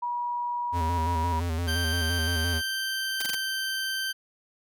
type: tone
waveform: sine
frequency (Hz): 964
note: B5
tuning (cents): -42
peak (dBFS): -27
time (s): 0.02-1.4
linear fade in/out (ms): 10
type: tone with vibrato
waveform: square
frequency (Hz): 83.7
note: E2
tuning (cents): +27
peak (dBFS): -27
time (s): 0.72-2.62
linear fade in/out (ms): 50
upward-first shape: square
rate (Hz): 5.8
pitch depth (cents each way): 61
type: tone with pitch glide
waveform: 20% pulse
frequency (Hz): 1568 to 1556.3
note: G6 to G6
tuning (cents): 0 to -13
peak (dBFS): -23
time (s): 1.67-4.13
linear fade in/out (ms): 20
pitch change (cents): -13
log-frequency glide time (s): 1.94-3.37
type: noise bursts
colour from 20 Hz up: white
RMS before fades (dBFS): -31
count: 4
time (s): 3.2-3.35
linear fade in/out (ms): 5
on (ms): 21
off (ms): 22
effects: none